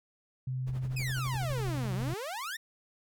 sine tone with vibrato, 128.9 Hz, C3, 26 cents flat, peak -31 dBFS, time 0.47-2.14 s, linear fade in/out 5 ms, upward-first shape sine, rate 19 Hz, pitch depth 10 cents each way
brown noise with tremolo, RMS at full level -41 dBFS, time 0.66-2.15 s, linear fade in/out 20 ms, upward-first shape sine, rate 12 Hz, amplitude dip 80%
sawtooth exponential two-way sweep, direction down then up, 2630 to 175.3 to 1905 Hz, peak -32 dBFS, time 0.96-2.57 s, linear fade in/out 10 ms, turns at 1.94 s
effects none

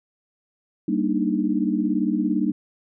sine chord, Eb major seventh, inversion first, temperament equal, 196 / 233.1 / 293.7 / 311.1 Hz, G3 / Bb3 / D4 / Eb4, 0 / 0 / 0 / 0 cents, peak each -25 dBFS, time 0.88-2.52 s, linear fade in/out 5 ms, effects none

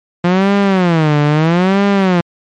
sawtooth tone with vibrato, 171.9 Hz, F3, 27 cents flat, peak -5 dBFS, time 0.24-2.21 s, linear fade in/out 5 ms, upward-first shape sine, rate 0.77 Hz, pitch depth 270 cents each way, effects low-pass 3000 Hz 12 dB/octave + MP3 64 kbps

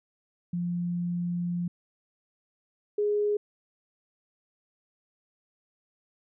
sine tone pair in turn, 174.61 / 415.3 Hz, F3 / G#4, 0 / 0 cents, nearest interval octave + minor third, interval 1500 cents, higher second, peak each -27 / -23 dBFS, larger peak second, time 0.53-1.68 / 2.98-3.37 s, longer first, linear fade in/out 5 ms, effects none

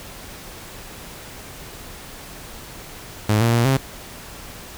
sawtooth tone with pitch steps, 106.4 / 116.4 / 118 / 134 Hz, G#2 / A#2 / A#2 / C3, +42 / -2 / +22 / +42 cents, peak -11 dBFS, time 3.29-3.77 s, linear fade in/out 5 ms, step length 120 ms, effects pink hiss -38 dBFS RMS until 4.77 s

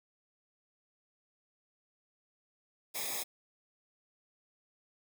white noise with comb filter, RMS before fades -37 dBFS, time 2.94-3.24 s, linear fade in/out 20 ms, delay 0.68 ms, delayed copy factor -1, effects none

